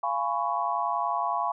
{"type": "chord", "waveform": "sine", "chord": "C# dominant seventh", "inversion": "first", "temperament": "just", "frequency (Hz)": [693, 831.5, 997.9, 1108.7], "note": ["E#5", "G#5", "B5", "C#6"], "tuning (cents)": [-14, 2, 18, 0], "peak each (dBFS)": [-31, -31, -30, -30], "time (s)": [0.03, 1.52], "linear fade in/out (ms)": 5, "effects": []}